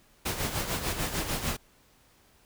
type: noise with tremolo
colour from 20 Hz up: pink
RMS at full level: -29 dBFS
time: 0.25-1.57 s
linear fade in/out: 10 ms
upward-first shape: sine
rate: 6.7 Hz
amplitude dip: 60%
effects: pink hiss -62 dBFS RMS until 2.45 s